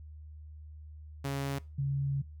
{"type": "tone pair in turn", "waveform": ["sawtooth", "sine"], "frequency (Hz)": [138.59, 138.59], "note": ["C#3", "C#3"], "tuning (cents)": [0, 0], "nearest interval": "unison", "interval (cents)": 0, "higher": "neither", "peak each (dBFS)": -28, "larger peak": "neither", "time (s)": [[1.24, 1.59], [1.78, 2.22]], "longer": "second", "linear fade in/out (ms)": 10, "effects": ["noise-tail reverb RT60 0.3 s tail -21 dB re dry", "added 76 Hz sine -45 dBFS peak until 2.4 s"]}